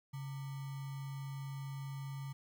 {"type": "tone with sample-and-hold", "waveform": "sine", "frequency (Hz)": 137.6, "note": "C#3", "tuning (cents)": -12, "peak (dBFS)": -40, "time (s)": [0.13, 2.33], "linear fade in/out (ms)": 10, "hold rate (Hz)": 1050, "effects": []}